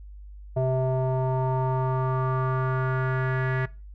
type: tone with low-pass filter sweep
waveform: square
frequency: 130 Hz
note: C3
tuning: 11 cents flat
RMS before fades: -25 dBFS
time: 0.56-3.66 s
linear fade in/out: 10 ms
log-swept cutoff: 660 to 1800 Hz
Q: 4.3
effects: noise-tail reverb RT60 0.3 s tail -21 dB re dry + added 50 Hz sine -40 dBFS peak until 3.94 s